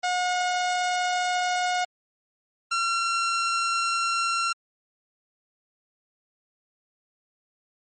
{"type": "tone pair in turn", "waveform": "sawtooth", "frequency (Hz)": [723, 1364.8], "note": ["F#5", "F6"], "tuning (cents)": [-40, -40], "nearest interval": "major seventh", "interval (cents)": 1100, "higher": "second", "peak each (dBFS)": -19, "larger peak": "neither", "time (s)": [[0.03, 1.85], [2.71, 4.53]], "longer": "neither", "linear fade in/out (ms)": 10, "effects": ["MP3 32 kbps"]}